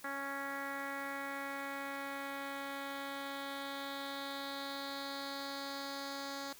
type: tone with low-pass filter sweep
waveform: 10% pulse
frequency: 277.2 Hz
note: C#4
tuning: in tune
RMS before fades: -42 dBFS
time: 0.04-6.53 s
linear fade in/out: 5 ms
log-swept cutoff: 1800 to 5500 Hz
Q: 2.9
effects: white hiss -57 dBFS RMS until 6.59 s